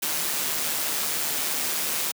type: noise with amplitude modulation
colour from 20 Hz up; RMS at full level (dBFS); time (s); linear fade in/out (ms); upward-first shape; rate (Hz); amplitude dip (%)
white; -25; 0.02-2.12; 10; sine; 151; 40
effects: high-pass 150 Hz 12 dB/octave